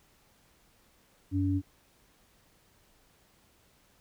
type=tone pair together; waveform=sine; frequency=95.12 / 285.4 Hz; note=F#2 / D4; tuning=+48 / -49 cents; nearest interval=octave + perfect fifth; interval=1903 cents; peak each=-28 / -28 dBFS; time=1.31-1.62 s; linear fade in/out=50 ms; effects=pink hiss -65 dBFS RMS until 4 s

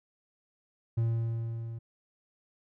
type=tone with level ramp; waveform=triangle; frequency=114.8 Hz; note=A#2; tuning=26 cents flat; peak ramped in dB=-22 to -35 dBFS; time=0.97-1.79 s; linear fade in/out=10 ms; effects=none

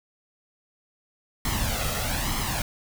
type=noise with flanger; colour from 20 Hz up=pink; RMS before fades=-27 dBFS; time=1.45-2.62 s; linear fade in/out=2 ms; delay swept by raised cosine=0.95 to 1.57 ms; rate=1.1 Hz; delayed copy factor=+0.65; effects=none

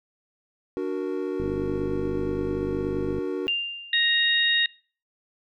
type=chord; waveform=triangle; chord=D augmented; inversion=none; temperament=equal; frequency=293.7 / 370 / 466.2 Hz; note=D4 / F#4 / A#4; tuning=0 / 0 / 0 cents; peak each=-29 / -26 / -30 dBFS; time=0.77-3.47 s; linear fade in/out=0 ms
type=click train; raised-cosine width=3 ms; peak=-19 dBFS; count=91; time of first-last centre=1.4-3.186 s; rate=50.4 Hz
type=tone with exponential decay; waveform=sine; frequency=2794 Hz; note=F7; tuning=in tune; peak=-20 dBFS; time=3.48-4.27 s; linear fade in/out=0 ms; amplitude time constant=170 ms
type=harmonic tone; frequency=935 Hz; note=A#5; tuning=5 cents sharp; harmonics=2 / 3 / 4; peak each=-23 / -28 / -22 dBFS; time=3.93-4.66 s; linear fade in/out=2 ms
effects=noise-tail reverb RT60 0.4 s tail -22 dB re dry

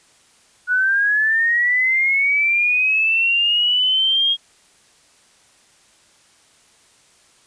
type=linear sweep; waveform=sine; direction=up; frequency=1460 to 3272 Hz; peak=-14 dBFS; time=0.67-4.37 s; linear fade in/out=50 ms; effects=white hiss -54 dBFS RMS until 7.46 s + resampled to 22050 Hz

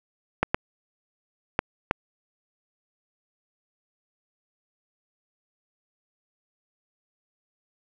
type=clicks; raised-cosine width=0.5 ms; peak=-5 dBFS; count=4; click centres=0.43 / 0.545 / 1.591 / 1.911 s; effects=none

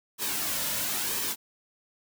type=noise with flanger; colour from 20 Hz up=white; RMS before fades=-30 dBFS; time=0.18-1.36 s; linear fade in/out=50 ms; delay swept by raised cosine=1.4 to 2.6 ms; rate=1 Hz; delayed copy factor=-0.5; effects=none

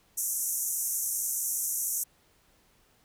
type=band-pass noise; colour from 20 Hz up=white; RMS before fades=-31 dBFS; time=0.17-2.04 s; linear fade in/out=10 ms; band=5800 to 14000 Hz; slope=96 dB/octave; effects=pink hiss -65 dBFS RMS until 3.04 s

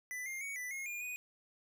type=tone with pitch steps; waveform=square; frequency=1994 / 2116 / 2237 / 1987 / 2155 / 2417 / 2479 Hz; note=B6 / C7 / C#7 / B6 / C#7 / D7 / D#7; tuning=+16 / +19 / +15 / +10 / -49 / +49 / -7 cents; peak=-40 dBFS; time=0.11-1.16 s; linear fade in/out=0 ms; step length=150 ms; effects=none

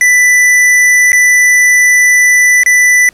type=tone with dropouts; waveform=square; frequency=1985 Hz; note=B6; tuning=8 cents sharp; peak=-5 dBFS; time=0.01-3.09 s; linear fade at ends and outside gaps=1 ms; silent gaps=1.12-1.13 / 2.634-2.661 s; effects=pink hiss -46 dBFS RMS until 3.13 s + low-pass 11000 Hz 12 dB/octave

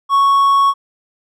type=tone; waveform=triangle; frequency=1108.7 Hz; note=C#6; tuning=in tune; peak=-7 dBFS; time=0.09-0.74 s; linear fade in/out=50 ms; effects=none

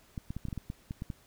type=clicks; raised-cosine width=5 ms; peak=-24 dBFS; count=11; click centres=0.178 / 0.305 / 0.366 / 0.453 / 0.485 / 0.528 / 0.577 / 0.701 / 0.909 / 1.021 / 1.102 s; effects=pink hiss -62 dBFS RMS until 1.26 s

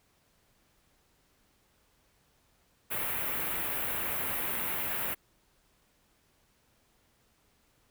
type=band-stop noise; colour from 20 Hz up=white; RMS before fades=-33 dBFS; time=2.9-5.15 s; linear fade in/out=20 ms; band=2700 to 12000 Hz; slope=24 dB/octave; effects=pink hiss -69 dBFS RMS until 7.9 s

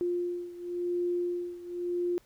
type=beating tone pair; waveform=sine; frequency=351.5 / 352.44 Hz; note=F4 / F4; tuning=+11 / +16 cents; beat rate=0.94 Hz; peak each=-31 / -34 dBFS; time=0.01-2.18 s; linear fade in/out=0 ms; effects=pink hiss -64 dBFS RMS until 2.25 s

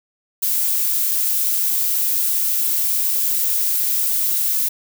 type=noise; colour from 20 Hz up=violet; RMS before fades=-19 dBFS; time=0.42-4.69 s; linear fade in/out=10 ms; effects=none

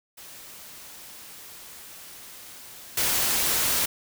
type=noise with level steps; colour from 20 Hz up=white; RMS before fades=-44 / -24 dBFS; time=0.17-3.86 s; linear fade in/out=10 ms; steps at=2.97 s; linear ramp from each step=5 ms; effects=none

